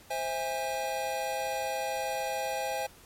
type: chord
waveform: square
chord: C augmented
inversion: none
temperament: just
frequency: 523.3 / 654.1 / 817.6 Hz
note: C5 / E5 / G#5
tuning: 0 / -14 / -27 cents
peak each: -36 / -37 / -34 dBFS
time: 0.1-2.87 s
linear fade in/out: 10 ms
effects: pink hiss -55 dBFS RMS until 3.05 s + MP3 64 kbps